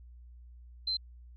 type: tone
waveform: sine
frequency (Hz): 4096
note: C8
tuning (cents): -38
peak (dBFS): -29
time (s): 0.87-0.97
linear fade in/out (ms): 5
effects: added 60 Hz sine -49 dBFS peak until 1.36 s